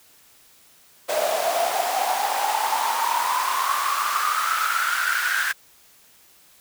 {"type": "noise with high-pass filter sweep", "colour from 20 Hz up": "pink", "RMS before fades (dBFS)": -23, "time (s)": [1.08, 5.53], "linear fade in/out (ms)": 20, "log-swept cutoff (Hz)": [610, 1600], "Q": 9.9, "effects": ["white hiss -54 dBFS RMS until 6.6 s"]}